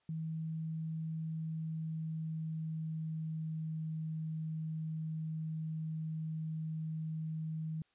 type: tone with pitch glide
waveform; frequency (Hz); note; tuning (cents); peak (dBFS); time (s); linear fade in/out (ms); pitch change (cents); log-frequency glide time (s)
sine; 160.2 to 158.45; E3 to D#3; -49 to +32; -36; 0.09-7.82; 2; -19; 1.17-3.87
effects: white hiss -75 dBFS RMS until 7.94 s + resampled to 8000 Hz